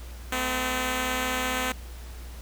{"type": "tone pair together", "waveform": "5% pulse", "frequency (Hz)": [220, 255.2], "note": ["A3", "C4"], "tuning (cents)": [0, -43], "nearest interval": "minor third", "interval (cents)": 257, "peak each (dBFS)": [-23, -15], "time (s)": [0.32, 1.72], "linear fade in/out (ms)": 2, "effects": ["added 60 Hz sine -38 dBFS peak until 2.41 s", "pink hiss -48 dBFS RMS until 2.41 s"]}